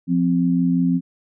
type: tone pair together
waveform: sine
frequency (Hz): 174.61 / 260.4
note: F3 / C4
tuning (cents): 0 / -8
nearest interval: perfect fifth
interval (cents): 692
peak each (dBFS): -18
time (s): 0.07-1.01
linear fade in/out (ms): 50
effects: none